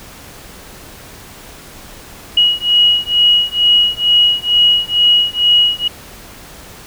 sine beating tone pair, 2902 / 2904.2 Hz, F#7 / F#7, -34 / -33 cents, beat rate 2.2 Hz, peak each -12 dBFS, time 2.37-5.88 s, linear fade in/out 5 ms, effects pink hiss -36 dBFS RMS until 6.86 s

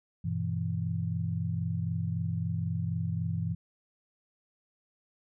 sine chord, E minor, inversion first, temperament equal with one note detuned, 98 / 121.84 / 164.81 Hz, G2 / B2 / E3, 0 / -23 / 0 cents, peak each -33 / -35 / -32 dBFS, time 0.24-3.55 s, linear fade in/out 10 ms, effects none

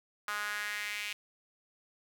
sawtooth tone with high-pass filter sweep, 207.7 Hz, G#3, in tune, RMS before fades -37 dBFS, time 0.28-1.13 s, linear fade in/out 2 ms, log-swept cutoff 1300 to 2500 Hz, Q 3.4, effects none

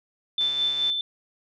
sine tone with tremolo, 3534 Hz, A7, 7 cents sharp, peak -20 dBFS, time 0.38-1.01 s, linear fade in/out 2 ms, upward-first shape sine, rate 4.7 Hz, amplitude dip 45%
click train, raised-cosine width 0.2 ms, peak -24 dBFS, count 71, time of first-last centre 0.41-0.9 s, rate 143 Hz
effects none

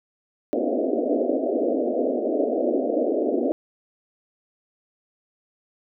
pink band-pass noise, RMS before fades -23 dBFS, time 0.53-3.52 s, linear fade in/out 0 ms, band 240 to 680 Hz, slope 96 dB/octave, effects none

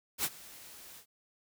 white noise with ADSR envelope, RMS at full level -30 dBFS, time 0.18-1.06 s, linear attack 63 ms, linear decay 45 ms, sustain -21 dB, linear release 89 ms, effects none

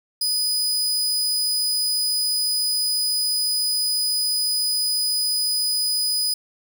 sawtooth tone, 4977 Hz, D#8, in tune, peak -17 dBFS, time 0.21-6.34 s, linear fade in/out 5 ms, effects 9-bit

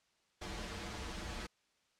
pink noise with comb filter, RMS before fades -43 dBFS, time 0.41-1.47 s, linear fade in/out 10 ms, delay 7.5 ms, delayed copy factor -1, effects white hiss -75 dBFS RMS until 1.99 s + low-pass 6000 Hz 12 dB/octave

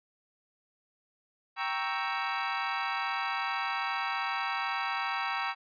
25% pulse chord, G diminished seventh, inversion none, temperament equal, 784 / 932.3 / 1108.7 / 1318.5 Hz, G5 / Bb5 / Db6 / Fb6, 0 / 0 / 0 / 0 cents, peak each -32 dBFS, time 1.56-5.55 s, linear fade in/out 50 ms, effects resampled to 11025 Hz

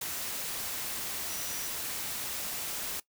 sine tone in noise, 5860 Hz, F#8, 18 cents flat, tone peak -43 dBFS, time 1.29-1.68 s, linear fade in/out 5 ms, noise white, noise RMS -36 dBFS, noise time 0.01-3 s, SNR -10 dB, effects noise-tail reverb RT60 0.1 s tail -19 dB re dry

